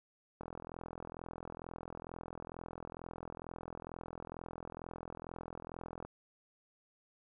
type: click train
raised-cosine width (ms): 1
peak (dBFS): -30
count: 239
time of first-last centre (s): 0.41-6.05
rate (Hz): 42.2
effects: none